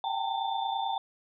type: tone cluster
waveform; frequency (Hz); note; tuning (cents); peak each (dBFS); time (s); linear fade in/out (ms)
sine; 773 / 802 / 905 / 3545; G5 / G5 / A5 / A7; -24 / +39 / +48 / +12; -33 / -35 / -32 / -39; 0.04-0.98; 2
effects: none